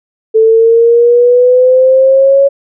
sine exponential sweep, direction up, 440 to 557 Hz, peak -3 dBFS, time 0.34-2.49 s, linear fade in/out 20 ms, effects none

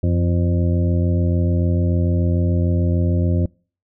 harmonic tone with a mistuned harmonic, 86.8 Hz, F2, 10 cents flat, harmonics 1 / 2 / 3 / 4 / 6 / 7, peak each -16 / -22 / -26 / -28 / -32 / -33 dBFS, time 0.03-3.46 s, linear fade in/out 5 ms, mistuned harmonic 1, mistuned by +60 cents, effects noise-tail reverb RT60 0.4 s tail -26 dB re dry

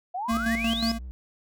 sine exponential sweep, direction up, 693 to 5274 Hz, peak -28 dBFS, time 0.14-0.92 s, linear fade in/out 10 ms
square tone with tremolo, 228.1 Hz, A#3, 37 cents flat, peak -24 dBFS, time 0.28-0.99 s, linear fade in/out 20 ms, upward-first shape square, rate 5.5 Hz, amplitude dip 55%
triangle tone with vibrato, 60.1 Hz, B1, 46 cents flat, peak -33 dBFS, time 0.31-1.11 s, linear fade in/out 0 ms, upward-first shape triangle, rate 5.7 Hz, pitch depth 140 cents each way
effects none

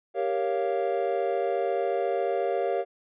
triangle chord, G half-diminished seventh, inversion none, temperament equal with one note detuned, 392 / 466.2 / 554.4 / 696.4 Hz, G4 / Bb4 / Db5 / F5, 0 / 0 / 0 / -5 cents, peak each -28 dBFS, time 0.14-2.85 s, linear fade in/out 50 ms, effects resampled to 8000 Hz

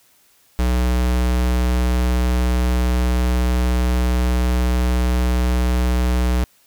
square tone, 61.6 Hz, B1, 4 cents flat, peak -16 dBFS, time 0.59-6.44 s, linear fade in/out 0 ms, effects white hiss -56 dBFS RMS until 6.66 s

